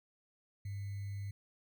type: tone with sample-and-hold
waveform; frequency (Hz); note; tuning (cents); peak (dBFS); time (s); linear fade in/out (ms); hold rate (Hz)
sine; 100; G2; +35; -38; 0.65-1.31; 5; 2100
effects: none